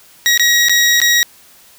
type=tone with dropouts; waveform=20% pulse; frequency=1902 Hz; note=A#6; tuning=34 cents sharp; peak=-4 dBFS; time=0.26-1.23 s; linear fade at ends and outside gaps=0 ms; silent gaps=0.376-0.396 / 0.685-0.695 / 1.002-1.016 s; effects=white hiss -45 dBFS RMS until 1.78 s